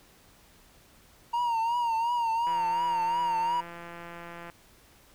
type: tone with vibrato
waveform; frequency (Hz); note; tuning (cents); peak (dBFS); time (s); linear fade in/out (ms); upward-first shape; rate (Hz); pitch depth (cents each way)
triangle; 932.3; A#5; 0; -23; 1.33-3.61; 10; triangle; 2.8; 79
type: click train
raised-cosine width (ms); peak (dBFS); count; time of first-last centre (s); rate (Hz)
0.5; -28; 348; 2.47-4.499; 171
effects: pink hiss -58 dBFS RMS until 5.14 s